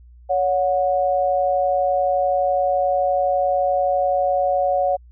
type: tone pair together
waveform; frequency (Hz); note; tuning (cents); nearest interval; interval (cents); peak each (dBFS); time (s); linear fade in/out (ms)
sine; 562 / 730.3; C#5 / F#5; +24 / -23; perfect fourth; 453; -19; 0.29-4.97; 20
effects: added 60 Hz sine -43 dBFS peak until 5.11 s